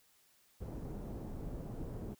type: low-pass noise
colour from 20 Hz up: pink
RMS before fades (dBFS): -43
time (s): 0.6-2.15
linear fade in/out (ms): 20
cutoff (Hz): 440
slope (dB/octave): 12
effects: white hiss -69 dBFS RMS until 2.19 s